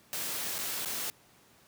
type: noise with dropouts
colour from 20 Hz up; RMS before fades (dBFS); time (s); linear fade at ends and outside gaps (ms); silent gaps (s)
white; -35; 0.13-1.1; 0; 0.582-0.587 / 0.849-0.858
effects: pink hiss -61 dBFS RMS until 1.67 s + high-pass 100 Hz 12 dB/octave